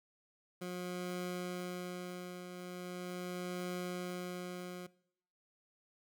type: tone with tremolo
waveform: 20% pulse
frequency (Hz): 179.6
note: F3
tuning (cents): +49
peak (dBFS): -32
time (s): 0.61-4.87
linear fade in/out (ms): 10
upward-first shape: triangle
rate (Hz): 0.4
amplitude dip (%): 60
effects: noise-tail reverb RT60 0.7 s tail -22 dB re dry